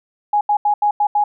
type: tone bursts at uneven times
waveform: sine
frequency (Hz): 830.6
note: G#5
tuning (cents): 0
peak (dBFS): -12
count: 6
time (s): 0.33-0.41 / 0.49-0.57 / 0.65-0.74 / 0.82-0.91 / 1-1.07 / 1.15-1.24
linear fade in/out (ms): 5
effects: none